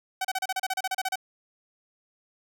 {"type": "tone bursts", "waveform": "sawtooth", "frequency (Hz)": 758, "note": "F#5", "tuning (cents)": 42, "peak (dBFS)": -22, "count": 14, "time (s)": [0.21, 1.157], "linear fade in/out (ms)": 5, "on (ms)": 37, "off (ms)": 33, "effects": []}